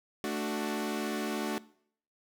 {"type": "chord", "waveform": "sawtooth", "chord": "D major", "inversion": "second", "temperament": "equal", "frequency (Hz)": [220, 293.7, 370], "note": ["A3", "D4", "F#4"], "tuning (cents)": [0, 0, 0], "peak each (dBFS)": -32, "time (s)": [0.24, 1.58], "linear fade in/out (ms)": 0, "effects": ["noise-tail reverb RT60 0.6 s tail -20 dB re dry"]}